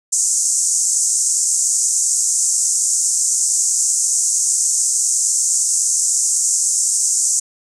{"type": "band-pass noise", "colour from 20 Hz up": "pink", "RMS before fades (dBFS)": -17, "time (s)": [0.12, 7.4], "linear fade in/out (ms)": 10, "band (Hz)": [6400, 8600], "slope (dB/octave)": 48, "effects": []}